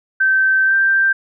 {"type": "tone with pitch glide", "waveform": "sine", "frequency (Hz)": [1549, 1573.3], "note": ["G6", "G6"], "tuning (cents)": [-21, 6], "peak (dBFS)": -11, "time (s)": [0.2, 1.13], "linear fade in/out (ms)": 10, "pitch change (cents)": 27, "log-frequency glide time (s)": [0.65, 0.74], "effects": []}